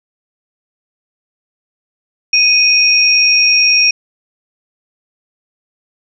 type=tone pair together; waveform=sine; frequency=2489 / 5582 Hz; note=D#7 / F8; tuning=0 / -2 cents; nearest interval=octave + major second; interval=1398 cents; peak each=-10 dBFS; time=2.33-3.91 s; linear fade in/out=5 ms; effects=none